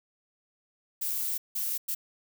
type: noise bursts at uneven times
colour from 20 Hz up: violet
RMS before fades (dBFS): -31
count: 3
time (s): 1.01-1.38 / 1.55-1.78 / 1.88-1.95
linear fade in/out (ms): 10
effects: none